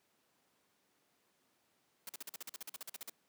white noise bursts, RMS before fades -45 dBFS, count 16, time 2.07-3.097 s, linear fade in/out 2 ms, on 22 ms, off 45 ms, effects pink hiss -75 dBFS RMS until 3.28 s + high-pass 200 Hz 12 dB/octave

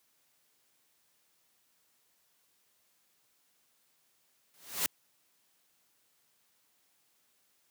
white noise with exponential growth, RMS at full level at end -27 dBFS, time 4.54-4.86 s, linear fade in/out 0 ms, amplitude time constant 68 ms, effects white hiss -72 dBFS RMS until 7.7 s + high-pass 100 Hz 12 dB/octave

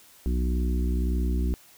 harmonic tone, 61.74 Hz, B1, in tune, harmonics 1 / 3 / 4 / 5 / 6, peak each -23 / -33 / -35 / -37 / -39 dBFS, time 0.26-1.54 s, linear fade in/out 0 ms, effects white hiss -54 dBFS RMS until 1.77 s

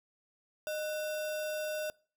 sine tone with sample-and-hold, 614 Hz, D#5, 23 cents flat, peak -33 dBFS, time 0.67-1.9 s, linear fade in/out 0 ms, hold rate 2100 Hz, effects noise-tail reverb RT60 0.4 s tail -24 dB re dry

